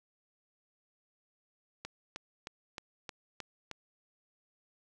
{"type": "click train", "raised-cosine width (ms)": 0.2, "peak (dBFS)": -23, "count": 7, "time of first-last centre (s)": [1.85, 3.713], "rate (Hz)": 3.22, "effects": []}